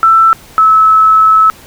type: tone pair in turn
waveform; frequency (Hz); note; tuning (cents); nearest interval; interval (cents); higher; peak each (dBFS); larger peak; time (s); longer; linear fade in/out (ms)
sine; 1330 / 1299.6; E6 / E6; +15 / -25; unison; 40; first; -3; neither; 0.03-0.33 / 0.58-1.5; second; 0
effects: pink hiss -37 dBFS RMS until 1.66 s